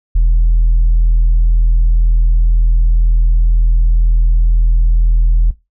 sine tone, 41 Hz, E1, 9 cents flat, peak -5 dBFS, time 0.15-5.51 s, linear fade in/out 10 ms, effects noise-tail reverb RT60 0.2 s tail -17 dB re dry + tanh soft clip ceiling -5 dBFS

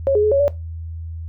sine tone with pitch steps, 547 / 418.3 / 425.3 / 555 / 574 Hz, C#5 / G#4 / G#4 / C#5 / D5, -23 / +12 / +41 / +2 / -40 cents, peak -12 dBFS, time 0.07-0.48 s, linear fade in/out 0 ms, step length 82 ms, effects noise-tail reverb RT60 0.2 s tail -17 dB re dry + added 82 Hz sine -27 dBFS peak until 1.28 s

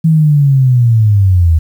sine linear sweep, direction down, 163.7 to 77.78 Hz, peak -5 dBFS, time 0.04-1.59 s, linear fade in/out 10 ms, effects 7-bit

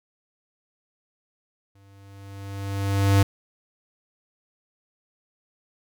square tone with exponential growth, 98.8 Hz, G2, 14 cents sharp, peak -14 dBFS, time 1.75-3.23 s, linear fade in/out 5 ms, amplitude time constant 320 ms, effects none

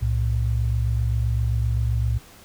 sine tone pair together, 65.41 / 113.1 Hz, C2 / A2, 0 / +48 cents, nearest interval major sixth, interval 948 cents, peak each -22 dBFS, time 0.01-2.19 s, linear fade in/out 20 ms, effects pink hiss -48 dBFS RMS until 2.44 s

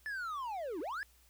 triangle linear two-way sweep, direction down then up, 1760 to 285.2 to 1760 Hz, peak -35 dBFS, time 0.06-1.03 s, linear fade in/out 0 ms, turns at 0.8 s, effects added 60 Hz sine -65 dBFS peak until 1.29 s + white hiss -67 dBFS RMS until 1.29 s

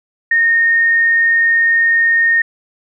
sine tone, 1842 Hz, A#6, 21 cents flat, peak -9 dBFS, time 0.31-2.42 s, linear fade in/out 5 ms, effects none

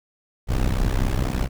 brown noise with amplitude modulation, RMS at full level -17 dBFS, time 0.47-1.49 s, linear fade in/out 50 ms, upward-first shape sine, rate 64 Hz, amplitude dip 95%, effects none

